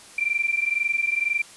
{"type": "tone pair together", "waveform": "sine", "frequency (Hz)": [2349, 2371], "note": ["D7", "D7"], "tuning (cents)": [0, 16], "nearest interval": "unison", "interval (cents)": 16, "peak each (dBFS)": [-24, -24], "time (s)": [0.18, 1.42], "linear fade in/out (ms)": 5, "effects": ["white hiss -46 dBFS RMS until 1.56 s", "resampled to 24000 Hz"]}